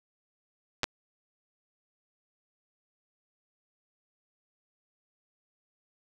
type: clicks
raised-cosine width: 0.2 ms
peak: -10 dBFS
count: 2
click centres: 0.833 / 0.841 s
effects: none